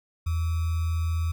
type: tone with sample-and-hold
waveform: sine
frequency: 82.41 Hz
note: E2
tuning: in tune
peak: -23 dBFS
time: 0.26-1.32 s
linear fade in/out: 10 ms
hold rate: 1225 Hz
effects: none